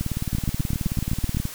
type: two click trains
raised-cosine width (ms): 5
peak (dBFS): -13 / -11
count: 28 / 9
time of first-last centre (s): 0.01-1.454 / 0.35-1.37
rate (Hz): 18.7 / 7.84
effects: white hiss -38 dBFS RMS until 1.54 s